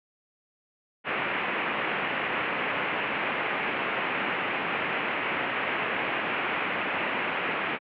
white low-pass noise, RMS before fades -29 dBFS, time 1.04-7.79 s, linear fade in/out 50 ms, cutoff 2700 Hz, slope 48 dB/octave, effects high-pass 200 Hz 12 dB/octave

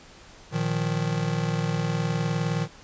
square chord, Bb suspended fourth, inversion none, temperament just, 116.54 / 155.39 / 174.81 Hz, Bb2 / Eb3 / F3, 0 / -2 / +2 cents, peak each -31 / -27 / -31 dBFS, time 0.51-2.68 s, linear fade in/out 50 ms, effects pink hiss -49 dBFS RMS until 2.83 s + resampled to 16000 Hz

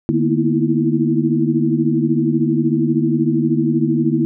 sine tone cluster, 149.7 / 229.2 / 245.5 / 320.5 / 333.3 Hz, D3 / A#3 / B3 / E4 / E4, +33 / -29 / -10 / -49 / +19 cents, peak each -20 dBFS, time 0.09-4.25 s, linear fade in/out 0 ms, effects none

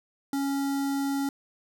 square tone with notch filter, 277.2 Hz, C#4, in tune, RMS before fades -28 dBFS, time 0.33-1.29 s, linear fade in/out 2 ms, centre 2600 Hz, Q 1.2, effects none

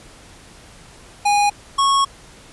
square tone pair in turn, 821 / 1101 Hz, G#5 / C#6, -20 / -12 cents, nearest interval perfect fourth, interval 508 cents, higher second, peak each -14 dBFS, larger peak neither, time 1.25-1.5 / 1.78-2.05 s, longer second, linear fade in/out 10 ms, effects pink hiss -44 dBFS RMS until 2.52 s + resampled to 24000 Hz

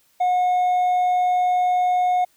sine tone with hard clipping, 725 Hz, F#5, 35 cents flat, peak -17 dBFS, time 0.2-2.25 s, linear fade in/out 10 ms, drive 2 dB, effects white hiss -61 dBFS RMS until 2.36 s

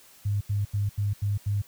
sine tone bursts, 101.9 Hz, G#2, 32 cents flat, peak -23 dBFS, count 6, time 0.25-1.62 s, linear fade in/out 10 ms, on 160 ms, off 82 ms, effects white hiss -54 dBFS RMS until 1.67 s

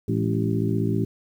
harmonic tone with a mistuned harmonic, 55.4 Hz, A1, 13 cents sharp, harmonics 2 / 3 / 4 / 5 / 6 / 7, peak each -25 / -27 / -28 / -29 / -30 / -30 dBFS, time 0.08-1.05 s, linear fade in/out 5 ms, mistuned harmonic 4, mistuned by -91 cents, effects 9-bit

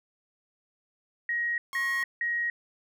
sine tone bursts, 1889 Hz, A#6, 22 cents sharp, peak -26 dBFS, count 3, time 1.29-2.5 s, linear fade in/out 2 ms, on 290 ms, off 170 ms
sawtooth tone, 1085 Hz, C#6, 37 cents flat, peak -32 dBFS, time 1.73-2.03 s, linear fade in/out 0 ms
effects none

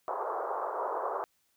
white band-pass noise, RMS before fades -34 dBFS, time 0.08-1.24 s, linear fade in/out 0 ms, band 400 to 1200 Hz, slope 48 dB/octave, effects white hiss -73 dBFS RMS until 1.56 s

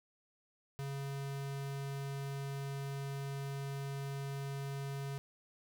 square tone, 138.59 Hz, C#3, in tune, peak -39 dBFS, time 0.79-5.18 s, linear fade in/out 0 ms, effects none

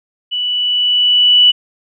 sine tone with level ramp, 2960 Hz, F#7, in tune, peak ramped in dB -16 to -4 dBFS, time 0.31-1.52 s, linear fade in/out 20 ms, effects none

